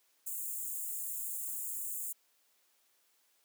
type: high-pass noise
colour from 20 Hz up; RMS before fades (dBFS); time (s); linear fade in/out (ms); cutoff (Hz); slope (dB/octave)
white; -39; 0.26-2.13; 10; 6900; 96
effects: white hiss -72 dBFS RMS until 3.44 s + high-pass 300 Hz 12 dB/octave